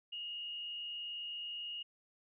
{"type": "tone with frequency modulation", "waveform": "sine", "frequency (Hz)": 2864, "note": "F7", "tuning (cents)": 43, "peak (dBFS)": -40, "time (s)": [0.12, 1.83], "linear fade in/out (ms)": 10, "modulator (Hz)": 78.8, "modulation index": 0.67, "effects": []}